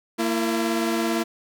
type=tone pair together; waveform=sawtooth; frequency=229.7 / 335.7 Hz; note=A#3 / E4; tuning=-25 / +32 cents; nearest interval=perfect fifth; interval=657 cents; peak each=-21 / -20 dBFS; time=0.18-1.24 s; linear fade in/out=20 ms; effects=none